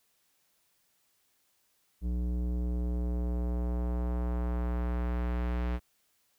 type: tone with low-pass filter sweep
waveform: square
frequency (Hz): 60.3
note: B1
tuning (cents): -41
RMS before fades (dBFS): -31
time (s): 2.01-5.8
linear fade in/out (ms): 50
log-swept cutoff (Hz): 260 to 2600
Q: 0.87
effects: white hiss -72 dBFS RMS until 6.38 s